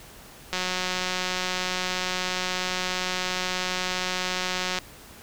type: click train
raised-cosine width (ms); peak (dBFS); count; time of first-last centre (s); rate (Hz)
0.2; -10; 780; 0.53-4.787; 183
effects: pink hiss -47 dBFS RMS until 5.22 s